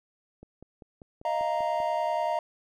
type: click train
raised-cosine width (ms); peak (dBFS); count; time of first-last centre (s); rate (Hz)
2; -33; 8; 0.43-1.803; 5.1
type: chord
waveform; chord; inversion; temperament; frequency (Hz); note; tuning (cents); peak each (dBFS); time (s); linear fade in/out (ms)
triangle; Eb suspended second; none; equal with one note detuned; 622.3 / 692.8 / 932.3; Eb5 / F5 / Bb5; 0 / -14 / 0; -28; 1.25-2.39; 2
effects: none